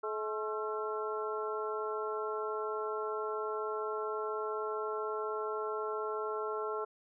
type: harmonic tone with a mistuned harmonic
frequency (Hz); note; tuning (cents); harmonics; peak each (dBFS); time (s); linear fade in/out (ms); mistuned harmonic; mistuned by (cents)
214.5; A3; -44; 2 / 3 / 4 / 5 / 6; -36 / -44 / -44 / -42 / -40; 0.03-6.85; 10; 6; +80
effects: none